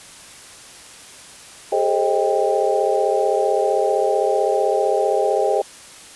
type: tone cluster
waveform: sine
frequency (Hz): 400 / 435.6 / 532 / 624 / 793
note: G4 / A4 / C5 / D#5 / G5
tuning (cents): +35 / -17 / +29 / +5 / +20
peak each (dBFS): -22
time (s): 1.72-5.62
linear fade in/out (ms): 5
effects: white hiss -41 dBFS RMS until 6.15 s + resampled to 24000 Hz